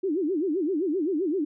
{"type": "tone with vibrato", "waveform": "sine", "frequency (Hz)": 338.8, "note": "E4", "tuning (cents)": 48, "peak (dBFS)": -23, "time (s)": [0.03, 1.45], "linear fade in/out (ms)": 10, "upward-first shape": "sine", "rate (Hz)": 7.7, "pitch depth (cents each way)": 270, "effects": []}